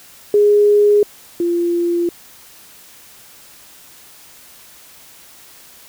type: tone pair in turn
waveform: sine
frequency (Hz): 413.7 / 344.6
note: G#4 / F4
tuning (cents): -7 / -23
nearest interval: minor third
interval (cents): 316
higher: first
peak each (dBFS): -8 / -14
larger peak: first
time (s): 0.34-1.03 / 1.4-2.09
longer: neither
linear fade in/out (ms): 2
effects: white hiss -43 dBFS RMS until 5.88 s